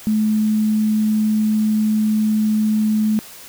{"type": "tone", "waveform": "sine", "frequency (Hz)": 215, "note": "A3", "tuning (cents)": -40, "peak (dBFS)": -14, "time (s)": [0.07, 3.19], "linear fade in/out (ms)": 0, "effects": ["white hiss -39 dBFS RMS until 3.48 s"]}